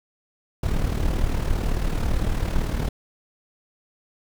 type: noise with amplitude modulation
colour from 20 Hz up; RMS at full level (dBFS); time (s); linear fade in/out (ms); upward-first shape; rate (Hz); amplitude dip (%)
brown; -20; 0.63-2.89; 5; sine; 37.9; 60
effects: none